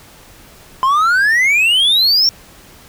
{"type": "exponential sweep", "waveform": "triangle", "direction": "up", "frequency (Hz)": [1024, 5588], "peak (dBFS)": -8, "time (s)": [0.83, 2.29], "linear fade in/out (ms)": 0, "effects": ["pink hiss -42 dBFS RMS until 2.88 s"]}